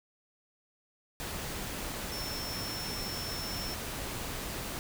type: tone in noise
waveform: sine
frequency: 5400 Hz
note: E8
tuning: 41 cents sharp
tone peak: -39 dBFS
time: 2.12-3.74 s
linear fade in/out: 0 ms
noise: pink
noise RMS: -38 dBFS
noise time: 1.2-4.79 s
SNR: -4 dB
effects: none